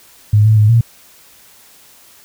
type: tone with pitch steps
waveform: sine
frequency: 105.1 / 109.1 / 106.1 / 116 Hz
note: G#2 / A2 / G#2 / A#2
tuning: +21 / -14 / +38 / -8 cents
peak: -6 dBFS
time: 0.33-0.81 s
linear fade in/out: 5 ms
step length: 120 ms
effects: white hiss -45 dBFS RMS until 2.24 s